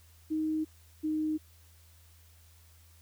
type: tone pair in turn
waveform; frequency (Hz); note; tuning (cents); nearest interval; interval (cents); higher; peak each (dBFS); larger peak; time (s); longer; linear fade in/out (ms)
sine; 312.5 / 309.8; D#4 / D#4; +8 / -7; unison; 15; first; -28; neither; 0.3-0.65 / 1.03-1.38; neither; 20
effects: added 82 Hz sine -57 dBFS peak until 3.01 s + white hiss -63 dBFS RMS until 3.01 s